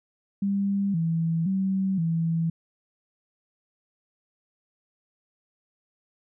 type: tone with pitch steps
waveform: sine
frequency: 198.6 / 164.4 / 191.6 / 164.7 Hz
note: G3 / E3 / G3 / E3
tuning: +23 / -4 / -39 / -1 cents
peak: -22 dBFS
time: 0.42-2.5 s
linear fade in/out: 5 ms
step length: 520 ms
effects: none